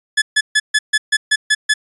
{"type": "tone bursts", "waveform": "sawtooth", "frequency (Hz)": 1717, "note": "A6", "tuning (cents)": -43, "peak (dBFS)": -7, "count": 9, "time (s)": [0.17, 1.74], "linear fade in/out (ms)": 10, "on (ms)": 50, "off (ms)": 140, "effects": ["resampled to 24000 Hz"]}